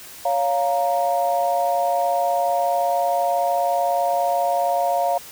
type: chord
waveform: sine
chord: Bb minor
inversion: first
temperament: just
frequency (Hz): 559.4 / 699.2 / 932.3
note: Db5 / F5 / Bb5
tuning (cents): +16 / +2 / 0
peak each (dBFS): -23 / -19 / -25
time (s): 0.25-5.18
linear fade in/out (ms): 5
effects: tanh soft clip ceiling -8 dBFS + white hiss -40 dBFS RMS until 5.31 s